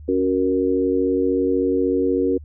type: chord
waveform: sine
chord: F# major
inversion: second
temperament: equal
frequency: 277.2 / 370 / 466.2 Hz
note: C#4 / F#4 / A#4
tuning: 0 / 0 / 0 cents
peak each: -21 dBFS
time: 0.08-2.38 s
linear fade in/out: 10 ms
effects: added 75 Hz sine -36 dBFS peak until 2.44 s